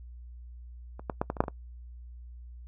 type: clicks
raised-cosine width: 1 ms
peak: -28 / -16 / -13 / -16 / -25 / -7 / -21 / -19 dBFS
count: 8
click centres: 0.995 / 1.098 / 1.215 / 1.301 / 1.368 / 1.405 / 1.439 / 1.482 s
effects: noise-tail reverb RT60 0.1 s tail -22 dB re dry + added 60 Hz sine -43 dBFS peak until 2.67 s